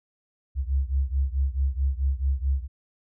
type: beating tone pair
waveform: sine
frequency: 66 / 70.6 Hz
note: C2 / C#2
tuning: +16 / +32 cents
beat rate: 4.6 Hz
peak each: -24 / -26 dBFS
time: 0.55-2.68 s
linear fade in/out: 50 ms
effects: none